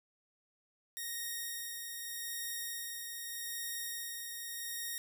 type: tone with tremolo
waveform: 5% pulse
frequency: 1864.7 Hz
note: A#6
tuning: in tune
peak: -27 dBFS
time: 0.97-4.98 s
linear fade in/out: 0 ms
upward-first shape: sine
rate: 0.82 Hz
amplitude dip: 35%
effects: none